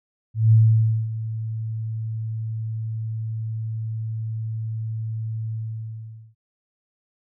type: tone with ADSR envelope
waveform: sine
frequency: 111.1 Hz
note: A2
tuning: 17 cents sharp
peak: -10 dBFS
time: 0.34-6.35 s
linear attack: 180 ms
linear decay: 560 ms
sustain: -15 dB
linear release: 820 ms
effects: none